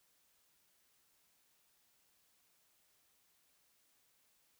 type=silence; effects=white hiss -74 dBFS RMS until 4.59 s